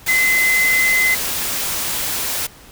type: tone in noise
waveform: sine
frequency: 2046 Hz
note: C7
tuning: 39 cents flat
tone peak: -13 dBFS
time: 0.08-1.15 s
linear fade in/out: 10 ms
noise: white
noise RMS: -22 dBFS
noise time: 0.06-2.47 s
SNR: +6 dB
effects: pink hiss -43 dBFS RMS until 2.71 s